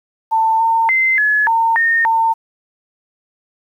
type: tone with pitch steps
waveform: sine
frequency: 892 / 907 / 2071 / 1702 / 910 / 1835 / 904 Hz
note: A5 / A#5 / C7 / G#6 / A#5 / A#6 / A5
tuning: +23 / -48 / -18 / +42 / -42 / -28 / +47 cents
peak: -11 dBFS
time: 0.31-2.34 s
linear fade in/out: 20 ms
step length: 290 ms
effects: 8-bit